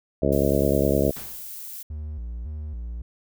harmonic tone, 69.8 Hz, C#2, 13 cents sharp, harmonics 1 / 2 / 3 / 4 / 5 / 6 / 7 / 8 / 9, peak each -27 / -27 / -27 / -27 / -27 / -27 / -27 / -27 / -27 dBFS, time 0.22-1.11 s, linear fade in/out 5 ms
violet noise, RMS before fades -37 dBFS, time 0.32-1.83 s, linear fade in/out 5 ms
pink noise with exponential decay, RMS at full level -37 dBFS, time 1.16-1.59 s, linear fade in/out 5 ms, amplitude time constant 93 ms
triangle tone with vibrato, 66.6 Hz, C2, 31 cents sharp, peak -28 dBFS, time 1.9-3.02 s, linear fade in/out 5 ms, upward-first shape square, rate 1.8 Hz, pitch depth 230 cents each way
effects none

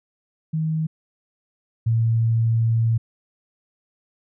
sine tone pair in turn, 158.3 / 114.1 Hz, D#3 / A#2, +30 / -37 cents, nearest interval tritone, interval 567 cents, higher first, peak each -20 / -16 dBFS, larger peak second, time 0.53-0.87 / 1.86-2.98 s, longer second, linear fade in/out 10 ms, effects none

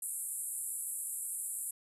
white band-pass noise, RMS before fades -39 dBFS, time 0.02-1.71 s, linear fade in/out 5 ms, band 7800 to 12000 Hz, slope 96 dB/octave, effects none

